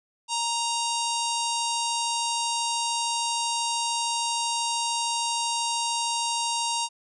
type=harmonic tone; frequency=933 Hz; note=A#5; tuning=1 cent sharp; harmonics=1 / 3 / 4 / 5 / 6 / 7 / 8 / 9 / 10; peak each=-28 / -33 / -34 / -35 / -36 / -36 / -37 / -38 / -38 dBFS; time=0.28-6.89 s; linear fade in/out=50 ms; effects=none